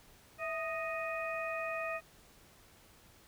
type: harmonic tone with a mistuned harmonic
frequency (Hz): 622.3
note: D#5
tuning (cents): 0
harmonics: 1 / 2 / 3 / 4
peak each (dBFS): -38 / -41 / -43 / -41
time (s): 0.38-2.01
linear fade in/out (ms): 50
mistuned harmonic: 1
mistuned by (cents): +91
effects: pink hiss -61 dBFS RMS until 3.27 s